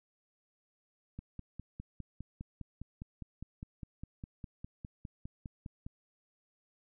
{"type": "click train", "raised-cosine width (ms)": 5, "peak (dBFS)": -30, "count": 24, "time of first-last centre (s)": [1.19, 5.865], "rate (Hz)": 4.92, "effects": []}